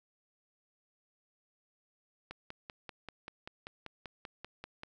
click train, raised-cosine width 0.3 ms, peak -27 dBFS, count 14, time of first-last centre 2.31-4.834 s, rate 5.15 Hz, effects none

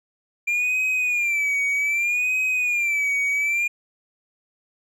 triangle tone with vibrato, 2384 Hz, D7, 25 cents sharp, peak -18 dBFS, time 0.47-3.68 s, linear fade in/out 10 ms, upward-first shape sine, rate 0.64 Hz, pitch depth 100 cents each way, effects none

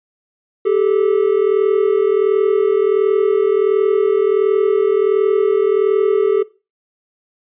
triangle tone pair together, 392 / 433.4 Hz, G4 / A4, 0 / -26 cents, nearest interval major second, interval 174 cents, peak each -13 dBFS, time 0.65-6.43 s, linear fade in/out 10 ms, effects noise-tail reverb RT60 0.3 s tail -19 dB re dry + resampled to 8000 Hz

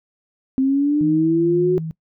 sine linear sweep, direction up, 261.6 to 370 Hz, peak -14 dBFS, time 0.58-1.78 s, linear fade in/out 0 ms
sine tone with tremolo, 160.6 Hz, E3, 45 cents flat, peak -22 dBFS, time 1.01-1.91 s, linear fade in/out 0 ms, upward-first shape triangle, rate 2 Hz, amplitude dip 25%
effects noise-tail reverb RT60 0.1 s tail -22 dB re dry

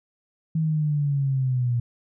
sine linear sweep, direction down, 161.3 to 118.4 Hz, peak -20 dBFS, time 0.55-1.8 s, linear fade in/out 5 ms, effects none

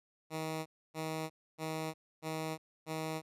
10% pulse tone bursts, 158.4 Hz, D#3, 31 cents sharp, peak -28 dBFS, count 5, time 0.3-3.22 s, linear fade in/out 50 ms, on 360 ms, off 280 ms, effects resampled to 32000 Hz

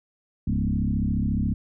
sine tone with frequency modulation, 143.8 Hz, D3, 36 cents flat, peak -21 dBFS, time 0.47-1.54 s, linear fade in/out 5 ms, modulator 34.3 Hz, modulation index 3.1, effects none

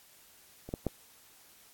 clicks, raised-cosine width 2 ms, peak -29 / -19 / -16 dBFS, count 3, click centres 0.69 / 0.739 / 0.867 s, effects white hiss -59 dBFS RMS until 1.73 s + AAC 64 kbps

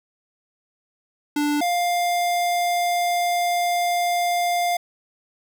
square tone pair in turn, 293.7 / 701.8 Hz, D4 / F5, 0 / +8 cents, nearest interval octave + minor third, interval 1508 cents, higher second, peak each -20 dBFS, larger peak neither, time 1.36-1.61 / 1.61-4.77 s, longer second, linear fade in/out 5 ms, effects none

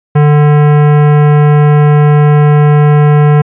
sine tone with hard clipping, 148.2 Hz, D3, 16 cents sharp, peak -5 dBFS, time 0.15-3.42 s, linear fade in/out 10 ms, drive 18 dB, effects resampled to 8000 Hz

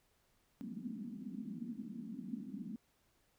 white band-pass noise, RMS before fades -45 dBFS, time 0.61-2.76 s, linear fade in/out 0 ms, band 190 to 250 Hz, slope 48 dB/octave, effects pink hiss -75 dBFS RMS until 3.38 s

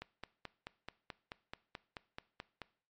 click train, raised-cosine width 0.3 ms, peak -27 dBFS, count 13, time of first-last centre 0.02-2.617 s, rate 4.62 Hz, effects noise-tail reverb RT60 0.5 s tail -19 dB re dry + MP3 48 kbps

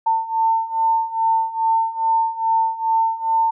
sine beating tone pair, 898 / 900.4 Hz, A5 / A5, +35 / +40 cents, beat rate 2.4 Hz, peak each -21 / -18 dBFS, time 0.06-3.51 s, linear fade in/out 10 ms, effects none

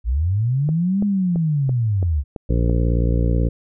sine linear two-way sweep, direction up then down, 51.9 to 207.3 to 66.4 Hz, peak -16 dBFS, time 0.04-2.24 s, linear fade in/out 50 ms, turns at 1.04 s
click train, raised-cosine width 2 ms, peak -15 dBFS, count 7, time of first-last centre 0.69-2.697 s, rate 2.99 Hz
harmonic tone, 58.3 Hz, A#1, 1 cent sharp, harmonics 1 / 2 / 3 / 4 / 5 / 6 / 7 / 8 / 9, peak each -17 / -21 / -25 / -32 / -28 / -36 / -33 / -31 / -33 dBFS, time 2.49-3.49 s, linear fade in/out 10 ms
effects none

